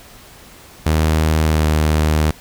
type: tone with pitch glide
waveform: sawtooth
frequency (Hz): 78.5 to 77.15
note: D#2 to D#2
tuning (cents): +16 to -14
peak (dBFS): -9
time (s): 0.86-2.31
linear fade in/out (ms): 5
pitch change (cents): -30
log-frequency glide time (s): 1.47-1.64
effects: pink hiss -42 dBFS RMS until 2.4 s